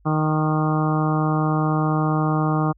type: harmonic tone with a mistuned harmonic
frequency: 155 Hz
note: D#3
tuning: 6 cents flat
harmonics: 1 / 2 / 3 / 4 / 5 / 6 / 7 / 8 / 9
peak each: -20 / -24 / -31 / -32 / -28 / -34 / -30 / -29 / -38 dBFS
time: 0.05-2.73 s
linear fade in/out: 20 ms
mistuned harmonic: 8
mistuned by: -22 cents
effects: added 50 Hz sine -53 dBFS peak until 2.77 s